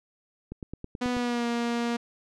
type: click train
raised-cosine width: 3 ms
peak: -23 dBFS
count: 7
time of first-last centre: 0.52-1.167 s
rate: 9.27 Hz
type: tone with pitch glide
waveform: sawtooth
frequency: 246.9 to 236.2 Hz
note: B3 to A#3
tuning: 0 to +23 cents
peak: -22 dBFS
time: 1.01-1.97 s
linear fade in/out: 10 ms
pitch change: -77 cents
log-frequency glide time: 1.11-1.46 s
effects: low-pass 6000 Hz 12 dB/octave